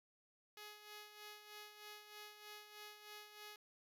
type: tone with tremolo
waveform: 5% pulse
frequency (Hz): 420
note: G#4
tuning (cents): +19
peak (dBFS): -40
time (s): 0.57-3.56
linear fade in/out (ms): 2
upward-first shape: sine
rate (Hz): 3.2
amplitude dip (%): 60
effects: none